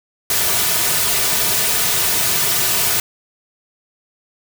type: noise with comb filter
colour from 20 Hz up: white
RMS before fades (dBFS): -17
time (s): 0.3-3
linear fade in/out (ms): 2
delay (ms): 3.7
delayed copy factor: -0.65
effects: none